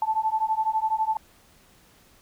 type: beating tone pair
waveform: sine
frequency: 871 / 883 Hz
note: A5 / A5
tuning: -18 / +6 cents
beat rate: 12 Hz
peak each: -25 / -25 dBFS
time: 0.02-1.17 s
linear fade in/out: 2 ms
effects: pink hiss -57 dBFS RMS until 2.21 s